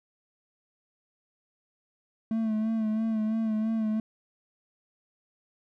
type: tone with vibrato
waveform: triangle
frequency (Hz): 220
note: A3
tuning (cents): 0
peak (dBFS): -23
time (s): 2.31-4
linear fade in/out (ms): 2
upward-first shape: sine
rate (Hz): 3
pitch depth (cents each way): 39
effects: none